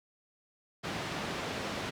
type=band-pass noise; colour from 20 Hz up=pink; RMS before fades=-37 dBFS; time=0.83-1.91 s; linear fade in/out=20 ms; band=130 to 4200 Hz; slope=12 dB/octave; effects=none